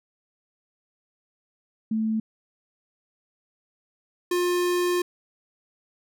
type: tone pair in turn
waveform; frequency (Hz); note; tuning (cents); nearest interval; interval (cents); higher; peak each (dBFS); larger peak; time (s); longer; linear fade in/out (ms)
sine / square; 220 / 354.9; A3 / F4; 0 / +28; minor sixth; 828; second; -22; neither; 1.91-2.2 / 4.31-5.02; second; 5
effects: none